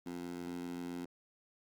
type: tone with high-pass filter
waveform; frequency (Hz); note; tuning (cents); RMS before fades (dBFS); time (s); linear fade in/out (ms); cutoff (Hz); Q
15% pulse; 87.6; F2; +6; -42; 0.06-1.05; 5; 240; 2.7
effects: Opus 32 kbps